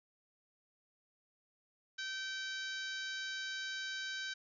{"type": "harmonic tone", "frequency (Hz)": 773, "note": "G5", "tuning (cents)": -24, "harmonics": [2, 3, 4, 5, 6, 7, 8, 9], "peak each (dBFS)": [-41, -52, -48, -46, -50, -53, -54, -60], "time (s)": [1.98, 4.34], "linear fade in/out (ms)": 10, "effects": []}